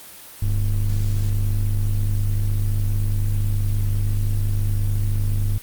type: ring-modulated tone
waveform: triangle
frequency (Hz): 61.9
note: B1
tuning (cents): +5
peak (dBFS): -12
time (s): 0.42-5.58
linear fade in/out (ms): 5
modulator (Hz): 37.1
effects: white hiss -41 dBFS RMS until 5.62 s + Opus 32 kbps